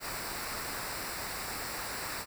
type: noise with comb filter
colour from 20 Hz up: pink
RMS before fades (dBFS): -38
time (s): 0-2.26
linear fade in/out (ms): 50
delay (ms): 0.31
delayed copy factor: -0.65
effects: none